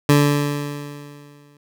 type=tone with exponential decay; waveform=20% pulse; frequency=145 Hz; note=D3; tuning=22 cents flat; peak=-5 dBFS; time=0.09-1.57 s; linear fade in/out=2 ms; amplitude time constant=320 ms; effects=none